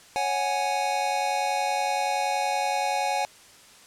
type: chord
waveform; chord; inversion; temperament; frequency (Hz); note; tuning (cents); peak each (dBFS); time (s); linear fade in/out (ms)
square; C# suspended fourth; none; equal; 554.4 / 740 / 830.6; C#5 / F#5 / G#5; 0 / 0 / 0; -33 / -29 / -27; 0.16-3.25; 0
effects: white hiss -51 dBFS RMS until 3.86 s + low-pass 9000 Hz 12 dB/octave